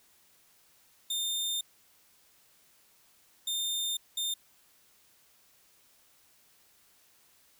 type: tone bursts at uneven times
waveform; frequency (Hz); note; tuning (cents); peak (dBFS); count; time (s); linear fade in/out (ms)
sawtooth; 3621; A7; +49; -27; 3; 1.1-1.61 / 3.47-3.97 / 4.17-4.34; 5
effects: white hiss -64 dBFS RMS until 7.59 s